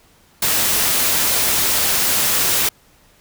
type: noise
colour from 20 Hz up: white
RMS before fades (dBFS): -17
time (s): 0.42-2.69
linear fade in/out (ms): 5
effects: pink hiss -53 dBFS RMS until 3.2 s